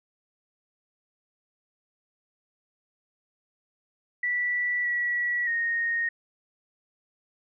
sine tone with pitch steps, 1960 / 1937 / 1859 Hz, B6 / B6 / A#6, -14 / -34 / -5 cents, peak -24 dBFS, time 4.23-6.09 s, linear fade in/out 5 ms, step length 620 ms, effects none

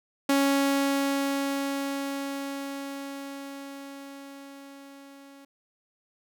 sawtooth tone with level ramp, 277.2 Hz, C#4, in tune, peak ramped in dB -16 to -44 dBFS, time 0.29-5.45 s, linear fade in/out 5 ms, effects none

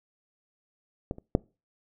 clicks, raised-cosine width 2 ms, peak -17 / -30 / -7 dBFS, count 3, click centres 1.111 / 1.184 / 1.351 s, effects noise-tail reverb RT60 0.3 s tail -24 dB re dry

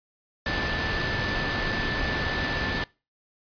sine tone in noise, 1758 Hz, A6, 2 cents flat, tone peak -30 dBFS, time 0.46-2.84 s, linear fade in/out 2 ms, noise pink, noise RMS -28 dBFS, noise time 0.46-2.84 s, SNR -5 dB, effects noise-tail reverb RT60 0.3 s tail -23 dB re dry + resampled to 11025 Hz

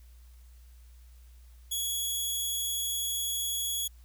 10% pulse tone, 3356 Hz, G#7, 17 cents sharp, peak -22 dBFS, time 1.71-3.88 s, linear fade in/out 10 ms, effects added 60 Hz sine -50 dBFS peak until 4.04 s + white hiss -66 dBFS RMS until 4.04 s

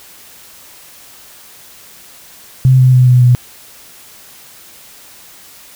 sine tone with pitch steps, 130 / 128.28 / 126.59 / 124.92 / 123.27 Hz, C3 / C3 / B2 / B2 / B2, -11 / -34 / +43 / +20 / -3 cents, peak -4 dBFS, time 2.65-3.35 s, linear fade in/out 0 ms, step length 140 ms, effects white hiss -39 dBFS RMS until 5.75 s

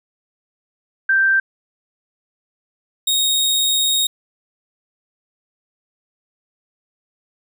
sine / sawtooth tone pair in turn, 1568 / 3742 Hz, G6 / A#7, 0 / +6 cents, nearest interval octave + minor third, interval 1506 cents, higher second, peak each -12 dBFS, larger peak neither, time 1.09-1.4 / 3.07-4.07 s, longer second, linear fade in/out 5 ms, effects none

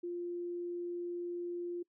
sine tone, 349.2 Hz, F4, in tune, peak -36 dBFS, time 0.03-1.83 s, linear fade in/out 10 ms, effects noise-tail reverb RT60 0.1 s tail -24 dB re dry

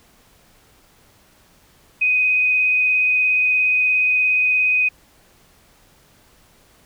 sine tone with vibrato, 2503 Hz, D#7, 10 cents sharp, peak -14 dBFS, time 2.01-4.89 s, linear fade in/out 10 ms, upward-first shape square, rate 17 Hz, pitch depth 8 cents each way, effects pink hiss -54 dBFS RMS until 6.85 s

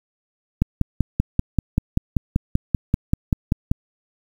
click train, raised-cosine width 5 ms, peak -4 dBFS, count 17, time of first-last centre 0.62-3.715 s, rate 5.17 Hz, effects 7-bit

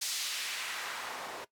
white noise with band-pass filter sweep, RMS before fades -38 dBFS, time 0.01-1.45 s, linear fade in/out 10 ms, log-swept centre 5300 to 590 Hz, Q 0.97, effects noise-tail reverb RT60 0.1 s tail -17 dB re dry

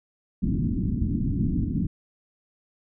white low-pass noise, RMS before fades -25 dBFS, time 0.42-1.87 s, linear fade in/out 10 ms, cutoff 280 Hz, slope 48 dB/octave, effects none

